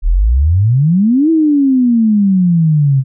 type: exponential two-way sweep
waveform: sine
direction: up then down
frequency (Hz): 36.04 to 329.6 to 130.3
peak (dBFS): -7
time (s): 0.02-3.04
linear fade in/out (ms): 50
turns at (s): 1.3
effects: none